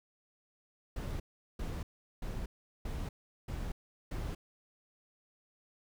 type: noise bursts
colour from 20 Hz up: brown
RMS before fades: -38 dBFS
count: 6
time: 0.96-4.35 s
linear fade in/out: 5 ms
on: 240 ms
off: 390 ms
effects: none